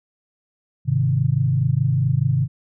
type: chord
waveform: sine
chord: Ab major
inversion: none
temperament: equal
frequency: 103.83 / 130.81 / 155.56 Hz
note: Ab2 / C3 / Eb3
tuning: 0 / 0 / 0 cents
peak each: -23 / -18 / -22 dBFS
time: 0.85-2.48 s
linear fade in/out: 50 ms
effects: none